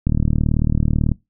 click train, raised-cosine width 5 ms, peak -5 dBFS, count 41, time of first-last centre 0.07-1.117 s, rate 38.2 Hz, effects noise-tail reverb RT60 0.2 s tail -22 dB re dry

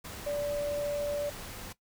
sine tone in noise, 581 Hz, D5, 19 cents flat, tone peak -29 dBFS, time 0.26-1.3 s, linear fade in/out 10 ms, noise pink, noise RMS -43 dBFS, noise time 0.04-1.73 s, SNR +11 dB, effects noise-tail reverb RT60 0.1 s tail -17 dB re dry

